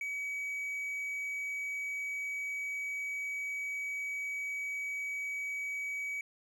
triangle tone, 2272 Hz, C#7, 42 cents sharp, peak -33 dBFS, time 0.01-6.21 s, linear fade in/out 2 ms, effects none

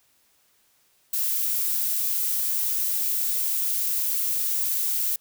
violet noise, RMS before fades -25 dBFS, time 1.13-5.16 s, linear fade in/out 5 ms, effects white hiss -64 dBFS RMS until 5.2 s

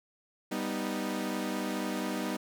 sawtooth chord, G augmented, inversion none, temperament equal with one note detuned, 196.68 / 246.9 / 311.1 Hz, G3 / B3 / D#4, +6 / 0 / 0 cents, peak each -32 dBFS, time 0.51-2.37 s, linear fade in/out 10 ms, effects none

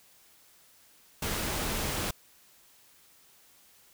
pink noise, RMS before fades -32 dBFS, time 1.22-2.11 s, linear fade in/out 5 ms, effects white hiss -60 dBFS RMS until 3.93 s

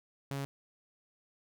sawtooth tone, 138.59 Hz, C#3, in tune, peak -31 dBFS, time 0.31-0.45 s, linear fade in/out 0 ms, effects none

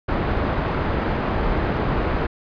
pink low-pass noise, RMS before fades -22 dBFS, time 0.08-2.27 s, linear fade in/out 10 ms, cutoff 1500 Hz, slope 12 dB/octave, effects resampled to 11025 Hz

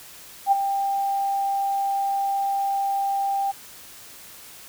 sine tone with ADSR envelope, 791 Hz, G5, 15 cents sharp, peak -12 dBFS, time 0.46-3.52 s, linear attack 59 ms, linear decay 17 ms, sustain -9 dB, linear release 17 ms, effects white hiss -44 dBFS RMS until 4.68 s

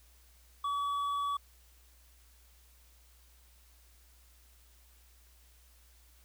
triangle tone with hard clipping, 1139 Hz, C#6, 47 cents sharp, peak -32 dBFS, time 0.64-1.37 s, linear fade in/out 5 ms, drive 8 dB, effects added 60 Hz sine -60 dBFS peak until 6.24 s + white hiss -65 dBFS RMS until 6.24 s

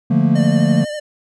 triangle chord, Bb major seventh, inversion first, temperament equal, 146.83 / 174.61 / 220 / 233.1 Hz, D3 / F3 / A3 / Bb3, 0 / 0 / 0 / 0 cents, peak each -15 dBFS, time 0.1-0.85 s, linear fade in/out 10 ms
square tone with vibrato, 600 Hz, D5, 37 cents sharp, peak -24 dBFS, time 0.35-1 s, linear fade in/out 10 ms, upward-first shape triangle, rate 12 Hz, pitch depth 36 cents each way
effects resampled to 22050 Hz

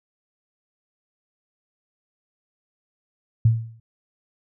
sine tone with exponential decay, 113.5 Hz, A#2, 46 cents flat, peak -10 dBFS, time 3.45-3.8 s, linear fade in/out 5 ms, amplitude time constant 75 ms, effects none

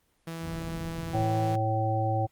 sawtooth tone, 164.81 Hz, E3, in tune, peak -30 dBFS, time 0.27-1.56 s, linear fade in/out 5 ms
white low-pass noise, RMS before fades -40 dBFS, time 0.4-1.27 s, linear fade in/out 50 ms, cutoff 140 Hz, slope 12 dB/octave
harmonic tone, 110 Hz, A2, in tune, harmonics 1 / 3 / 5 / 7, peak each -27 / -35 / -33 / -29 dBFS, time 1.13-2.27 s, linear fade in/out 20 ms
effects pink hiss -70 dBFS RMS until 2.31 s + Opus 24 kbps

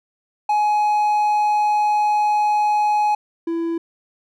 triangle tone pair in turn, 840 / 333.4 Hz, G#5 / E4, +19 / +20 cents, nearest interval octave + major third, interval 1599 cents, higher first, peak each -13 / -18 dBFS, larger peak first, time 0.49-3.15 / 3.47-3.78 s, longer first, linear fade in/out 5 ms, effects none

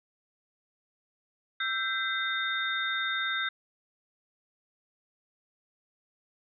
sine tone cluster, 1332 / 1568 / 2035 / 3659 Hz, E6 / G6 / C7 / A#7, +18 / 0 / -49 / -33 cents, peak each -36 / -31 / -36 / -33 dBFS, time 1.6-3.49 s, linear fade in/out 5 ms, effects none

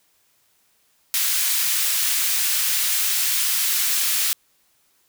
white high-pass noise, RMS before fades -21 dBFS, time 1.14-4.33 s, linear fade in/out 0 ms, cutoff 1800 Hz, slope 12 dB/octave, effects white hiss -63 dBFS RMS until 5.08 s

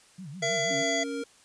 sine tone with vibrato, 162.7 Hz, E3, 22 cents flat, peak -38 dBFS, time 0.18-0.83 s, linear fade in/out 10 ms, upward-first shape sine, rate 6.3 Hz, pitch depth 300 cents each way
harmonic tone, 671 Hz, E5, 31 cents sharp, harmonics 1 / 3 / 5 / 7 / 9 / 10, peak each -29 / -30 / -35 / -38 / -43 / -35 dBFS, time 0.42-1.04 s, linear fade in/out 10 ms
square tone with tremolo, 466.2 Hz, A#4, in tune, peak -34 dBFS, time 0.42-1.24 s, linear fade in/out 5 ms, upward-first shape sine, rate 2.9 Hz, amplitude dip 25%
sine tone, 278.3 Hz, C#4, 7 cents sharp, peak -33 dBFS, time 0.7-1.23 s, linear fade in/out 10 ms
effects white hiss -58 dBFS RMS until 1.44 s + resampled to 22050 Hz

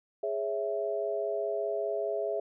sine chord, C# minor, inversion second, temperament equal, 415.3 / 554.4 / 659.3 Hz, G#4 / C#5 / E5, 0 / 0 / 0 cents, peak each -33 / -36 / -32 dBFS, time 0.23-2.4 s, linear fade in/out 5 ms, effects none

